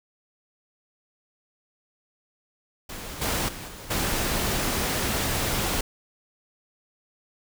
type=noise with level steps; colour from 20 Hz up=pink; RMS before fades=-37 / -26 / -38 / -41 / -26 dBFS; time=2.89-5.81 s; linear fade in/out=5 ms; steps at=3.21 / 3.48 / 3.68 / 3.9 s; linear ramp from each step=10 ms; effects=none